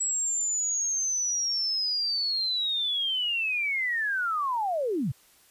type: linear sweep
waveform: sine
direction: down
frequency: 7800 to 103.83 Hz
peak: -25 dBFS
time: 0-5.12 s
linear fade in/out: 10 ms
effects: white hiss -59 dBFS RMS until 5.5 s + resampled to 32000 Hz

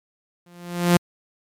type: tone with exponential growth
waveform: sawtooth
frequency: 174.61 Hz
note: F3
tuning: in tune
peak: -7 dBFS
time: 0.46-0.97 s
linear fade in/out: 5 ms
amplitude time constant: 110 ms
effects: MP3 96 kbps

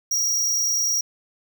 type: tone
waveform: square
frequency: 5690 Hz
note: F8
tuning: 31 cents sharp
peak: -20 dBFS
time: 0.11-1.01 s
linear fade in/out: 5 ms
effects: none

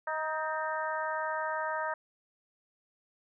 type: harmonic tone with a mistuned harmonic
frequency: 313.7 Hz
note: D#4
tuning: 14 cents sharp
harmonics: 2 / 3 / 4 / 5 / 6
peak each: -36 / -35 / -38 / -38 / -41 dBFS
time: 0.07-1.94 s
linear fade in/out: 5 ms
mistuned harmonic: 6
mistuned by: -48 cents
effects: none

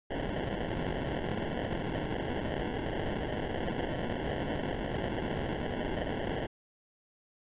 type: noise with sample-and-hold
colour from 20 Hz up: violet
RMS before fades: -34 dBFS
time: 0.1-6.47 s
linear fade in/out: 10 ms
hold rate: 1225 Hz
effects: resampled to 8000 Hz

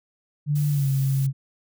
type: tone with pitch glide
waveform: sine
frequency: 147.1 to 135.67 Hz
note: D3 to C#3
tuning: +3 to -37 cents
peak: -19 dBFS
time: 0.46-1.33 s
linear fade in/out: 50 ms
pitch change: -140 cents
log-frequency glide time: 0.7-0.89 s
type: noise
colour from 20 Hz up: blue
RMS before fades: -39 dBFS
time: 0.55-1.27 s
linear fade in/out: 10 ms
effects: none

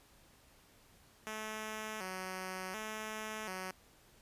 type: tone with vibrato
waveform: 5% pulse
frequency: 201.1 Hz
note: G3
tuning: 44 cents sharp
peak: -29 dBFS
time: 1.27-3.71 s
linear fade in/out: 0 ms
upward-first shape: square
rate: 0.68 Hz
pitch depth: 130 cents each way
effects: pink hiss -64 dBFS RMS until 4.21 s + resampled to 32000 Hz

